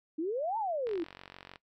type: exponential two-way sweep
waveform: sine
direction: up then down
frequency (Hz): 298.9 to 924 to 315.3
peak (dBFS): -30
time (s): 0.18-1.04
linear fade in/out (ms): 10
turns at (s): 0.58
type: click train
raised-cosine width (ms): 0.3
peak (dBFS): -30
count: 33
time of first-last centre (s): 0.87-1.558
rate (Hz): 46.5
effects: noise-tail reverb RT60 0.1 s tail -19 dB re dry